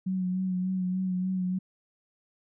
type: tone with vibrato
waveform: sine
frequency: 185 Hz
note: F#3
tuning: in tune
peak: -26 dBFS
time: 0.06-1.59 s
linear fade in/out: 10 ms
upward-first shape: sine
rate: 3.4 Hz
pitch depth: 29 cents each way
effects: none